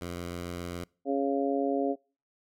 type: tone with vibrato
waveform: 10% pulse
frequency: 87.31 Hz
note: F2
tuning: in tune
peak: -27 dBFS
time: 0.01-0.84 s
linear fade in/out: 5 ms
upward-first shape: sine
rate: 19 Hz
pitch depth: 26 cents each way
type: harmonic tone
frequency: 138.59 Hz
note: C#3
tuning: in tune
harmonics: 2 / 3 / 4 / 5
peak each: -29 / -31 / -32 / -33 dBFS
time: 1.05-1.96 s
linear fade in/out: 50 ms
effects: noise-tail reverb RT60 0.4 s tail -26 dB re dry